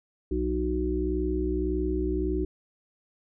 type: harmonic tone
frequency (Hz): 61.74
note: B1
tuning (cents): 0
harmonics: 1 / 3 / 5 / 6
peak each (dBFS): -29 / -37 / -30 / -29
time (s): 0.31-2.45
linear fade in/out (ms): 5
effects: none